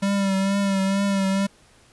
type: tone with vibrato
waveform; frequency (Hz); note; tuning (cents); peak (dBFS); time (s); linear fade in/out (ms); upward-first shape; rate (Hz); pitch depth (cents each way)
square; 196; G3; 0; -20; 0.02-1.47; 10; triangle; 2.2; 41
effects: pink hiss -55 dBFS RMS until 1.92 s + resampled to 24000 Hz